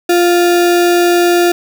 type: tone with sample-and-hold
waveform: sine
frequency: 349.2 Hz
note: F4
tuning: in tune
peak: -7 dBFS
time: 0.09-1.52 s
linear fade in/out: 5 ms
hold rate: 1050 Hz
effects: none